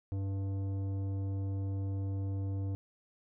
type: tone with tanh clipping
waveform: sine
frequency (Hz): 97.6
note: G2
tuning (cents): -7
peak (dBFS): -34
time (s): 0.12-2.75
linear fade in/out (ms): 0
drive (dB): 12
effects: none